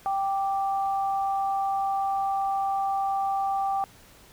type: tone pair together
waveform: sine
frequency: 784 / 1174.7 Hz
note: G5 / D6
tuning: 0 / 0 cents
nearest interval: perfect fifth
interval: 700 cents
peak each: -24 / -33 dBFS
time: 0.06-3.84 s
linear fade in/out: 0 ms
effects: pink hiss -53 dBFS RMS until 4.32 s